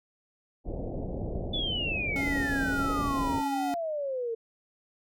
pink low-pass noise, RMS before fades -34 dBFS, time 0.64-3.43 s, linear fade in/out 50 ms, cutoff 690 Hz, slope 48 dB/octave
sine exponential sweep, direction down, 3505 to 447.9 Hz, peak -29 dBFS, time 1.53-4.35 s, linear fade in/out 10 ms
square tone with vibrato, 277.2 Hz, C#4, in tune, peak -31 dBFS, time 2.16-3.74 s, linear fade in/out 0 ms, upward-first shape triangle, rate 1.5 Hz, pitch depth 26 cents each way
effects none

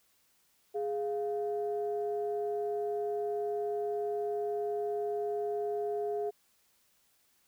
sine tone pair together, 415.3 / 698.4 Hz, G#4 / F5, 0 / 0 cents, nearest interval major sixth, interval 900 cents, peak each -31 / -37 dBFS, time 0.74-6.31 s, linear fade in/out 20 ms, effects tanh soft clip ceiling -23 dBFS + white hiss -70 dBFS RMS until 7.47 s

